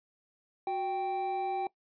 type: tone pair together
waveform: triangle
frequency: 368.4 / 782.5 Hz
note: F#4 / G5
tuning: -7 / -3 cents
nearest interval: octave + minor second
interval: 1304 cents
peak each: -34 / -29 dBFS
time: 0.67-1.67 s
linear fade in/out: 2 ms
effects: noise-tail reverb RT60 0.1 s tail -20 dB re dry + resampled to 11025 Hz